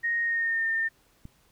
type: tone with pitch glide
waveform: sine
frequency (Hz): 1864.7 to 1810.6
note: A#6 to A6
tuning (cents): 0 to +49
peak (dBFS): -24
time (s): 0.03-0.89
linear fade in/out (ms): 20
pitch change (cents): -51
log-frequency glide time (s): 0.23-0.67
type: click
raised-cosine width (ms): 5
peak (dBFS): -29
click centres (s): 1.254
effects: pink hiss -64 dBFS RMS until 1.51 s